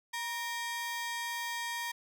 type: ring-modulated tone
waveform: sawtooth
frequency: 1400 Hz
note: F6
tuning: 4 cents sharp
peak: -28 dBFS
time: 0.13-1.92 s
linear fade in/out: 10 ms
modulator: 449 Hz
effects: none